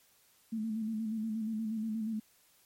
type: tone with vibrato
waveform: sine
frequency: 220 Hz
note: A3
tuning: in tune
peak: -32 dBFS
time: 0.52-2.2 s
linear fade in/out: 10 ms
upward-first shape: square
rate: 8.4 Hz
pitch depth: 40 cents each way
effects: white hiss -66 dBFS RMS until 2.65 s + MP3 64 kbps